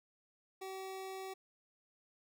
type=tone; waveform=25% pulse; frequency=381.5 Hz; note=G4; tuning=47 cents flat; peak=-39 dBFS; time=0.61-1.34 s; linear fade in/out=10 ms; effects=none